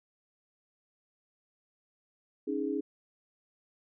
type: chord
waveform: sine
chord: C# suspended second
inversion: none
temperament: equal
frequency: 277.2 / 311.1 / 415.3 Hz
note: C#4 / D#4 / G#4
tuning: 0 / 0 / 0 cents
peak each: -34 dBFS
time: 2.47-2.81 s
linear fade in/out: 10 ms
effects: none